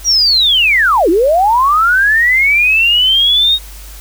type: linear two-way sweep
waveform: sine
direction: down then up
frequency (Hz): 5840 to 311.1 to 3777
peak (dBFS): -7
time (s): 0.04-3.59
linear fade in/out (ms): 50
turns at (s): 1.09
effects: added 50 Hz sine -30 dBFS peak until 4 s + white hiss -36 dBFS RMS until 4 s